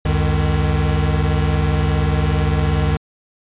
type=tone cluster; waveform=square; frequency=68 / 88.1 / 152.9 Hz; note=C#2 / F2 / D#3; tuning=-33 / +16 / -30 cents; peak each=-20 dBFS; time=0.05-2.97 s; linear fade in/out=5 ms; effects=resampled to 8000 Hz